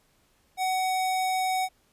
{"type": "tone", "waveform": "square", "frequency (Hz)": 749, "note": "F#5", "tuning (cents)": 21, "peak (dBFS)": -25, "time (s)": [0.57, 1.69], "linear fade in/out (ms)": 50, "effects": ["pink hiss -66 dBFS RMS until 1.92 s", "resampled to 32000 Hz"]}